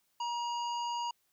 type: harmonic tone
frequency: 951 Hz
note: A#5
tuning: 34 cents sharp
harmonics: 1 / 3 / 5 / 7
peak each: -33 / -43 / -47 / -50 dBFS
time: 0.2-1.11 s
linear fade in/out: 5 ms
effects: white hiss -75 dBFS RMS until 1.32 s